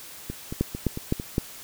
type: two click trains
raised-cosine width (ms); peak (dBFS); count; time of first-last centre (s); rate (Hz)
3; -9 / -18; 4 / 5; 0.61-1.381 / 0.3-1.199; 3.89 / 4.45
effects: white hiss -43 dBFS RMS until 1.63 s